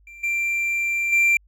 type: tone with level steps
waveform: triangle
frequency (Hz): 2362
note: D7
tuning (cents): +9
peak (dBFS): -38 / -19 / -13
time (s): 0.07-1.37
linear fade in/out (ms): 2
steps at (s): 0.23 / 1.12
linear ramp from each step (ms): 10
effects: added 50 Hz sine -53 dBFS peak until 1.47 s